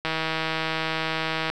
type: click train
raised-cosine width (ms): 0.3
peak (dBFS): -10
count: 233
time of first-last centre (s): 0.05-1.5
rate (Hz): 160
effects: none